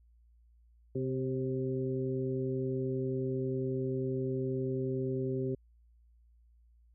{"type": "harmonic tone with a mistuned harmonic", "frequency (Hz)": 130.3, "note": "C3", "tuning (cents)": -7, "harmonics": [1, 2, 3, 4], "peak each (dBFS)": [-35, -37, -34, -45], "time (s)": [0.95, 5.55], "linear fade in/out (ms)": 5, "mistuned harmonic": 4, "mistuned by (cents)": 33, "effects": ["added 58 Hz sine -60 dBFS peak until 6.94 s"]}